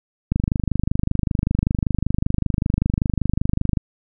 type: click train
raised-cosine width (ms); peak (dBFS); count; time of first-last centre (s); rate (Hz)
5; -6; 88; 0.32-3.772; 25.2
effects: none